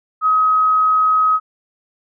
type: tone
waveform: sine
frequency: 1268 Hz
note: D#6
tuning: 32 cents sharp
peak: -11 dBFS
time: 0.21-1.4 s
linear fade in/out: 50 ms
effects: none